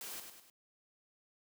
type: noise with echo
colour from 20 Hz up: white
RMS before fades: -45 dBFS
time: 0.01-0.2 s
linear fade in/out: 2 ms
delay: 100 ms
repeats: 3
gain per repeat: -6 dB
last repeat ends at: 0.5 s
effects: high-pass 150 Hz 12 dB/octave